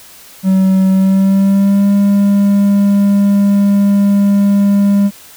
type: tone with pitch glide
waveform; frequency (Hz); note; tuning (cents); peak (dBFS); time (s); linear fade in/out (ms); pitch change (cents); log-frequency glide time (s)
triangle; 190 to 200.8; F#3 to G3; +46 to +42; -5; 0.43-5.11; 50; +96; 0.91-1.9
effects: white hiss -38 dBFS RMS until 5.36 s